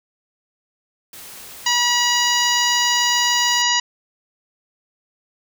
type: noise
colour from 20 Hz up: white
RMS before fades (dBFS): -38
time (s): 1.13-3.62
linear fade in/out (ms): 2
type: harmonic tone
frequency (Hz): 967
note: B5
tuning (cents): -37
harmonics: 1 / 2 / 3 / 4 / 5 / 6 / 7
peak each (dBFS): -22 / -22 / -21 / -26 / -23 / -27 / -24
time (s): 1.66-3.8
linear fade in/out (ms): 5
effects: none

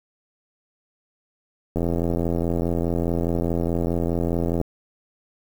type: click train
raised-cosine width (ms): 2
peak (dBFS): -11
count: 243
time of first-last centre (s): 1.76-4.614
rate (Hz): 84.8
effects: 7-bit

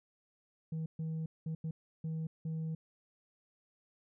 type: tone bursts at uneven times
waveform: sine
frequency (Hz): 160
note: D#3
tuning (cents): +49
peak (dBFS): -32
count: 6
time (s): 0.72-0.86 / 0.99-1.26 / 1.46-1.55 / 1.64-1.71 / 2.04-2.27 / 2.45-2.75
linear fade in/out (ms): 5
effects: tanh soft clip ceiling -34 dBFS

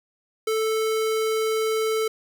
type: tone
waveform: square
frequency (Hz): 440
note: A4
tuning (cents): 0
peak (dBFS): -22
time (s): 0.47-2.08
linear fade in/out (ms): 5
effects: none

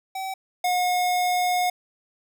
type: tone pair in turn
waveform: square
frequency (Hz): 765 / 722.1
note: G5 / F#5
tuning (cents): -42 / -42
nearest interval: minor second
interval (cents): 100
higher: first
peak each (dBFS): -29 / -21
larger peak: second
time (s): 0.15-0.34 / 0.64-1.7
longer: second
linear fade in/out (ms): 5
effects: none

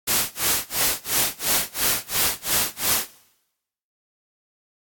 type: noise with tremolo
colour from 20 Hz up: white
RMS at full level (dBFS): -19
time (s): 0.07-3.11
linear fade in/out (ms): 10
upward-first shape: sine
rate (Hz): 2.9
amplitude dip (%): 100
effects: noise-tail reverb RT60 0.9 s tail -21 dB re dry + AAC 64 kbps

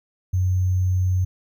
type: tone with sample-and-hold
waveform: sine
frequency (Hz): 92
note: F#2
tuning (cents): -9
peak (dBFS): -17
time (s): 0.33-1.25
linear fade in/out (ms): 10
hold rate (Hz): 6300
effects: none

